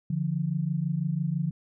sine tone pair together, 146 / 172.03 Hz, D3 / F3, -10 / -26 cents, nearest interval minor third, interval 284 cents, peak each -28 dBFS, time 0.1-1.51 s, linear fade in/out 5 ms, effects none

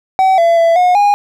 triangle tone with pitch steps, 761 / 675 / 668 / 722 / 818 Hz, F#5 / E5 / E5 / F#5 / G#5, +48 / +41 / +23 / -43 / -26 cents, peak -5 dBFS, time 0.19-1.14 s, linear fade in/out 0 ms, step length 190 ms, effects none

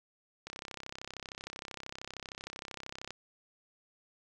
click train, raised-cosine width 0.2 ms, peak -24 dBFS, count 88, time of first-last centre 0.47-3.106 s, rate 33 Hz, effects none

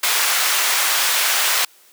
pink high-pass noise, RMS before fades -18 dBFS, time 0.03-1.65 s, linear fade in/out 5 ms, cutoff 1200 Hz, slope 12 dB/octave, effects white hiss -51 dBFS RMS until 1.92 s + high-pass 300 Hz 12 dB/octave

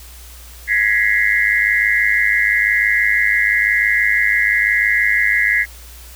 sine tone cluster, 1668 / 1910 / 2011 / 2117 Hz, G#6 / A#6 / B6 / C7, +7 / +42 / +31 / +20 cents, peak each -18 dBFS, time 0.67-5.66 s, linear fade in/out 50 ms, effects added 60 Hz sine -37 dBFS peak until 6.15 s + white hiss -41 dBFS RMS until 6.15 s

